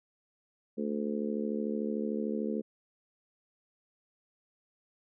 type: harmonic tone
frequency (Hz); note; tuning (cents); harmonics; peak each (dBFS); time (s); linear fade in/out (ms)
73.42; D2; 0; 3 / 4 / 5 / 6 / 7; -33 / -39 / -39 / -37 / -41; 0.77-2.62; 20
effects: none